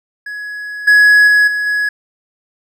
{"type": "tone with level steps", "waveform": "triangle", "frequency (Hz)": 1679, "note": "G#6", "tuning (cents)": 18, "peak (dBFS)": [-21, -3, -5, -13, -11], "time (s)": [0.26, 1.89], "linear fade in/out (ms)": 5, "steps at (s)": [0.87, 1.27, 1.47, 1.66], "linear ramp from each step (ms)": 10, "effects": []}